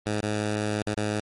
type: tone with dropouts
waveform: 10% pulse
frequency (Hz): 105.7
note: G#2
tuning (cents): +31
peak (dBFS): -17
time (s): 0.06-1.2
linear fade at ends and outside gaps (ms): 5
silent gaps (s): 0.208-0.228 / 0.823-0.866 / 0.943-0.969
effects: MP3 48 kbps